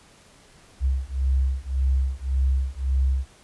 sine beating tone pair, 65.41 / 67.21 Hz, C2 / C2, 0 / +47 cents, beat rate 1.8 Hz, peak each -23 dBFS, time 0.8-3.26 s, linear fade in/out 50 ms, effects pink hiss -53 dBFS RMS until 3.43 s + resampled to 24000 Hz

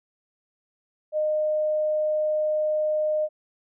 sine tone, 613 Hz, D#5, 26 cents flat, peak -21 dBFS, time 1.12-3.29 s, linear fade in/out 50 ms, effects none

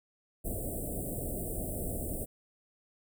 pink band-stop noise, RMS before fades -36 dBFS, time 0.44-2.26 s, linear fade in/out 20 ms, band 710 to 8000 Hz, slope 96 dB/octave, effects none

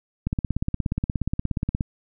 click train, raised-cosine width 5 ms, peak -11 dBFS, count 27, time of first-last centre 0.27-1.808 s, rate 16.9 Hz, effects none

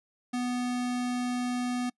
square tone, 246.9 Hz, B3, in tune, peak -29 dBFS, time 0.33-1.9 s, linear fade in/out 10 ms, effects noise-tail reverb RT60 0.1 s tail -25 dB re dry + resampled to 24000 Hz

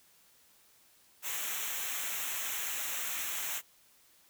white noise with comb filter, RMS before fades -36 dBFS, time 1.22-3.62 s, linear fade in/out 50 ms, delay 0.21 ms, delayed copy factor -0.75, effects white hiss -64 dBFS RMS until 4.29 s

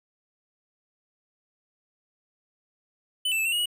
square tone with pitch steps, 3004 / 2658 / 2620 / 2716 / 2880 / 2915 Hz, F#7 / E7 / E7 / F7 / F#7 / F#7, +26 / +14 / -11 / -49 / -47 / -26 cents, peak -24 dBFS, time 3.25-3.658 s, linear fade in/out 5 ms, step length 68 ms, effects none

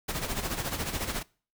pink noise with tremolo, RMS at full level -30 dBFS, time 0.08-1.23 s, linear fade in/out 10 ms, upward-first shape sine, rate 14 Hz, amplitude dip 65%, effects noise-tail reverb RT60 0.4 s tail -23 dB re dry

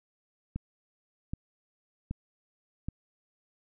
click train, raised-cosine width 5 ms, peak -21 dBFS, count 4, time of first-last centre 0.56-2.886 s, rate 1.29 Hz, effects none

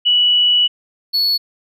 sine / triangle tone pair in turn, 2945 / 4403 Hz, F#7 / C#8, -9 / -13 cents, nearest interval perfect fifth, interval 696 cents, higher second, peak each -10 / -12 dBFS, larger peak first, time 0.05-0.68 / 1.13-1.38 s, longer first, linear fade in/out 20 ms, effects none

